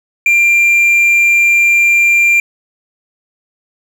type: tone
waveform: triangle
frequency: 2380 Hz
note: D7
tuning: 22 cents sharp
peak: -5 dBFS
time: 0.26-2.4 s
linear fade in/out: 2 ms
effects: none